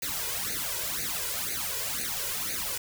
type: noise with flanger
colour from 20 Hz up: white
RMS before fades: -32 dBFS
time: 0.02-2.78 s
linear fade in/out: 5 ms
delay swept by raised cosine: 0.46 to 2.06 ms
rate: 2 Hz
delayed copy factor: +0.9
effects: none